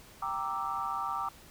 sine chord, E half-diminished seventh, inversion first, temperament equal, 784 / 932.3 / 1174.7 / 1318.5 Hz, G5 / Bb5 / D6 / E6, 0 / 0 / 0 / 0 cents, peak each -38 / -38 / -34 / -39 dBFS, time 0.22-1.29 s, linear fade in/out 5 ms, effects pink hiss -54 dBFS RMS until 1.5 s

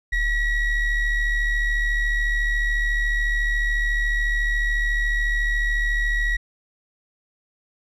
triangle ring-modulated tone, 943 Hz, A#5, 20 cents sharp, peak -14 dBFS, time 0.12-6.37 s, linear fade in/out 10 ms, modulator 980 Hz, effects none

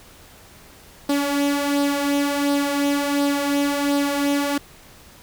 sawtooth tone with flanger, 284.5 Hz, C#4, 45 cents sharp, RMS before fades -21 dBFS, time 1.09-4.58 s, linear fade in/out 5 ms, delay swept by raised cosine 0.21 to 3.21 ms, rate 1.4 Hz, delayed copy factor +0.5, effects pink hiss -47 dBFS RMS until 5.22 s

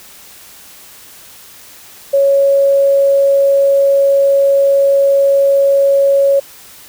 sine tone, 554.4 Hz, C#5, in tune, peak -7 dBFS, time 2.13-6.4 s, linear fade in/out 10 ms, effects white hiss -38 dBFS RMS until 6.88 s

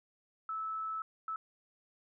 sine tone bursts at uneven times, 1307 Hz, E6, 15 cents flat, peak -35 dBFS, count 2, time 0.49-1.02 / 1.28-1.36 s, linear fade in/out 2 ms, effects none

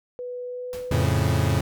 sine tone with pitch glide, 493.9 to 498.8 Hz, B4 to B4, 0 to +17 cents, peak -30 dBFS, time 0.19-1.04 s, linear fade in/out 0 ms, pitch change +17 cents, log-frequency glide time 0.46-0.73 s
pink noise with exponential decay, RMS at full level -37 dBFS, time 0.73-1.05 s, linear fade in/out 1 ms, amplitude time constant 68 ms
40% pulse chord, F augmented, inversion none, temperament equal, 87.31 / 110 / 138.59 Hz, F2 / A2 / C#3, 0 / 0 / 0 cents, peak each -23 dBFS, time 0.91-1.61 s, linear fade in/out 5 ms
effects none

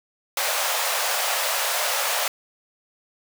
pink high-pass noise, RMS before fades -24 dBFS, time 0.37-2.28 s, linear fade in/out 2 ms, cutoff 540 Hz, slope 48 dB/octave, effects none

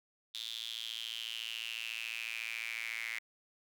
square tone with high-pass filter sweep, 57 Hz, A#1, 38 cents flat, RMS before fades -41 dBFS, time 0.34-3.19 s, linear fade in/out 5 ms, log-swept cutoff 3600 to 2100 Hz, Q 8, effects none

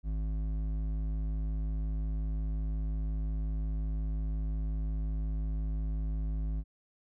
sine tone with hard clipping, 52.8 Hz, G#1, 29 cents sharp, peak -32 dBFS, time 0.03-6.64 s, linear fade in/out 50 ms, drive 9 dB, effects none

